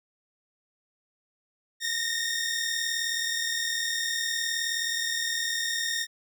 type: tone pair together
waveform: 15% pulse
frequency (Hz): 1821.6 / 1861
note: A#6 / A#6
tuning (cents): -40 / -3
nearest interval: unison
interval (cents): 37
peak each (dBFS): -24 / -24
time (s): 1.8-6.07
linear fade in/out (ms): 50
effects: none